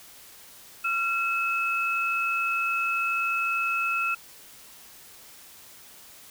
sine tone pair together, 1370.4 / 2587 Hz, F6 / E7, -33 / -33 cents, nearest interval major seventh, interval 1100 cents, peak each -27 / -26 dBFS, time 0.84-4.15 s, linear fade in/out 10 ms, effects white hiss -49 dBFS RMS until 6.3 s

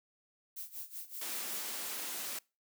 violet noise with tremolo, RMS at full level -42 dBFS, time 0.56-1.62 s, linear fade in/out 10 ms, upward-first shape sine, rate 5.3 Hz, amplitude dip 85%
white high-pass noise, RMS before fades -40 dBFS, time 1.21-2.39 s, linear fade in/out 5 ms, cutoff 200 Hz, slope 24 dB/octave
effects noise-tail reverb RT60 0.3 s tail -25 dB re dry

